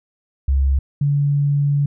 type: tone pair in turn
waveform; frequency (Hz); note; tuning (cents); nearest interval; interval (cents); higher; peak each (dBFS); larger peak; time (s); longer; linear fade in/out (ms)
sine; 68 / 143.13; C#2 / D3; -33 / -44; octave + minor second; 1289; second; -13 / -14; first; 0.48-0.79 / 1.01-1.86; second; 5
effects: none